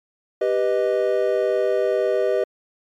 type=chord; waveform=triangle; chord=G augmented; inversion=none; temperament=equal; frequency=392 / 493.9 / 622.3 Hz; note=G4 / B4 / D#5; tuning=0 / 0 / 0 cents; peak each=-20 dBFS; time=0.41-2.44 s; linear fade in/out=5 ms; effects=MP3 96 kbps